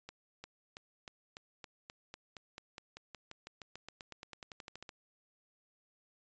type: accelerating click train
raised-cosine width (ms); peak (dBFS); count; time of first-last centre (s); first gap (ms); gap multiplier
0.2; -29; 29; 0.09-4.892; 350; 0.94
effects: resampled to 16000 Hz